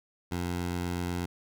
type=tone; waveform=15% pulse; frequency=88.1 Hz; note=F2; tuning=16 cents sharp; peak=-24 dBFS; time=0.31-1.26 s; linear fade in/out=10 ms; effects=none